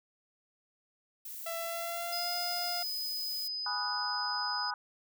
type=noise; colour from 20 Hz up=violet; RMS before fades=-43 dBFS; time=1.25-3.48 s; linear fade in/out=5 ms
type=tone with pitch glide; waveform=sawtooth; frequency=667 to 701.4 Hz; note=E5 to F5; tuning=+20 to +7 cents; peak=-32 dBFS; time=1.46-2.83 s; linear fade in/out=5 ms; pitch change=+87 cents; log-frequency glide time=1.58-2.33 s
type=tone; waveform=sine; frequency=5010 Hz; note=D#8; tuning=11 cents sharp; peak=-34 dBFS; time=2.12-4.71 s; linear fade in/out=10 ms
type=chord; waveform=sine; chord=G# minor seventh; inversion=none; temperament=equal; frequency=830.6 / 987.8 / 1244.5 / 1480 Hz; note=G#5 / B5 / D#6 / F#6; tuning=0 / 0 / 0 / 0 cents; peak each=-39 dBFS; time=3.66-4.74 s; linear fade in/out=2 ms
effects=none